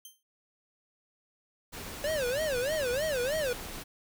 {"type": "tone with exponential decay", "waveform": "10% pulse", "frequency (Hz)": 3136, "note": "G7", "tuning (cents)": 0, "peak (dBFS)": -34, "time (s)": [0.05, 0.23], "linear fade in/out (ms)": 2, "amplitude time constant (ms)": 37}
{"type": "noise", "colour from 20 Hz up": "pink", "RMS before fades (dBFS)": -41, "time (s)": [1.72, 3.84], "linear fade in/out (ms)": 20}
{"type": "tone with vibrato", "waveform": "square", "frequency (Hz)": 554.4, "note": "C#5", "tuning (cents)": 0, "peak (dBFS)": -29, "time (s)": [2.04, 3.53], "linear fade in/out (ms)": 2, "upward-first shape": "sine", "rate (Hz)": 3.2, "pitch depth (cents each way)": 240}
{"effects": []}